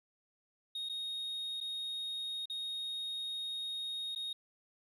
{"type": "tone with dropouts", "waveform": "sine", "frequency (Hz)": 3729, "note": "A#7", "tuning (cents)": 0, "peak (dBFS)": -34, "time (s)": [0.75, 4.33], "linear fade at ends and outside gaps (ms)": 5, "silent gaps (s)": [[0.889, 0.895], [1.604, 1.61], [2.457, 2.498], [4.15, 4.159]], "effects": ["tanh soft clip ceiling -36 dBFS", "12-bit"]}